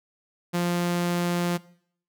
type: tone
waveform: sawtooth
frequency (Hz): 174.61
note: F3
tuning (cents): 0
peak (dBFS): -19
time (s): 0.53-1.58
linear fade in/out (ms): 20
effects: noise-tail reverb RT60 0.6 s tail -20 dB re dry